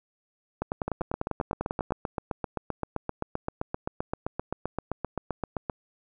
two click trains, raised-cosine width 1 ms, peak -14 / -15 dBFS, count 14 / 38, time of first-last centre 0.62-1.907 / 0.88-5.698 s, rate 10.1 / 7.68 Hz, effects none

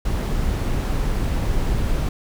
brown noise, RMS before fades -21 dBFS, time 0.05-2.09 s, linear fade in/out 5 ms, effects none

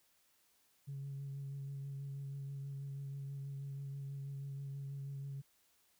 sine tone with vibrato, 138.59 Hz, C#3, in tune, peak -40 dBFS, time 0.87-5.42 s, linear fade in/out 20 ms, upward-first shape sine, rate 6.2 Hz, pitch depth 17 cents each way, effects tanh soft clip ceiling -38 dBFS + white hiss -73 dBFS RMS until 5.99 s

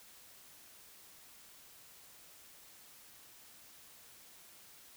silence, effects white hiss -58 dBFS RMS until 4.96 s

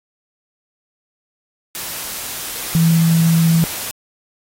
sine tone in noise, 164.81 Hz, E3, in tune, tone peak -10 dBFS, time 2.75-3.64 s, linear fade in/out 0 ms, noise white, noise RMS -26 dBFS, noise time 1.75-3.91 s, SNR +13 dB, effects AAC 48 kbps

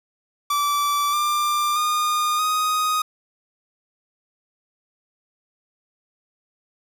45% pulse tone with pitch steps, 1161 / 1189.5 / 1218.7 / 1248.6 Hz, D6 / D6 / D#6 / D#6, -20 / +22 / -36 / +6 cents, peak -19 dBFS, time 0.5-3.02 s, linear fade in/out 5 ms, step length 630 ms, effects none

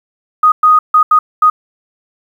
sine tone bursts at uneven times, 1244.5 Hz, D#6, in tune, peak -4 dBFS, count 5, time 0.43-0.52 / 0.63-0.79 / 0.94-1.03 / 1.11-1.19 / 1.42-1.5 s, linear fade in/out 5 ms, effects 7-bit

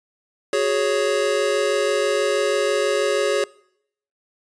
square chord, F# suspended second, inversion none, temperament just, 370 / 416.2 / 555 Hz, F#4 / G#4 / C#5, 0 / +4 / +2 cents, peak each -26 / -22 / -22 dBFS, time 0.53-3.44 s, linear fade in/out 2 ms, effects noise-tail reverb RT60 0.7 s tail -23 dB re dry + resampled to 22050 Hz

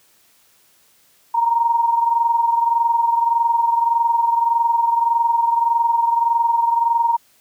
sine tone pair together, 929.3 / 951 Hz, A#5 / A#5, -6 / +34 cents, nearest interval unison, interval 40 cents, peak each -15 / -21 dBFS, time 1.34-7.17 s, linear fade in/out 10 ms, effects white hiss -56 dBFS RMS until 7.4 s + high-pass 60 Hz 12 dB/octave

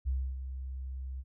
sine tone with ADSR envelope, 65.41 Hz, C2, in tune, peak -27 dBFS, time 0.05-1.24 s, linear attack 28 ms, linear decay 280 ms, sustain -9 dB, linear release 44 ms, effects none

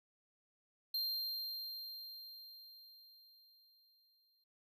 square tone with exponential decay, 4182 Hz, C8, 2 cents flat, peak -35 dBFS, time 0.94-4.44 s, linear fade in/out 5 ms, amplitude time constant 760 ms, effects none

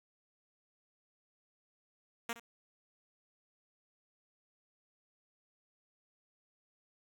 5% pulse tone with echo, 233 Hz, A#3, 1 cent flat, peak -24 dBFS, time 2.29-2.33 s, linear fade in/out 2 ms, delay 67 ms, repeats 1, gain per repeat -15 dB, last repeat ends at 2.397 s, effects none

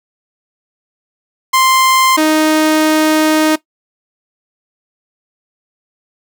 sawtooth tone pair in turn, 1046.5 / 311.1 Hz, C6 / D#4, 0 / 0 cents, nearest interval octave + major sixth, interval 2100 cents, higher first, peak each -5 dBFS, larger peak neither, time 1.53-2.17 / 2.17-3.56 s, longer second, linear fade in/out 10 ms, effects noise-tail reverb RT60 0.1 s tail -17 dB re dry

